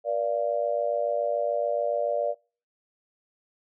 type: tone with amplitude modulation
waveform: sine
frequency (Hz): 584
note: D5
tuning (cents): -10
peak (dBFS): -19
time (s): 0.04-2.35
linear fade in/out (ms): 50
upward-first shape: sine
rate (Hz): 107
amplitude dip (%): 100
effects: noise-tail reverb RT60 0.4 s tail -26 dB re dry